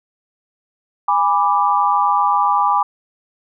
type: chord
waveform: sine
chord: G# diminished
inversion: none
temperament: equal with one note detuned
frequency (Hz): 820.1 / 987.8 / 1174.7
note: G#5 / B5 / D6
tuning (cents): -22 / 0 / 0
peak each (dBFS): -17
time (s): 1.08-2.83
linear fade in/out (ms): 5
effects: none